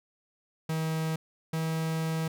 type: tone pair in turn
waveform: 45% pulse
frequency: 159.6 / 160.9 Hz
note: D#3 / E3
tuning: +44 / -42 cents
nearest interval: unison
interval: 14 cents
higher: second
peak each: -28 dBFS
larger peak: neither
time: 0.69-1.16 / 1.53-2.28 s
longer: second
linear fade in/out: 5 ms
effects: none